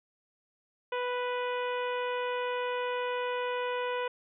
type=harmonic tone; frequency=493.9 Hz; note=B4; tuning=in tune; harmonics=1 / 2 / 3 / 4 / 5 / 6 / 7; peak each=-32 / -35 / -40 / -44 / -43 / -45 / -52 dBFS; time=0.92-4.08 s; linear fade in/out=5 ms; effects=none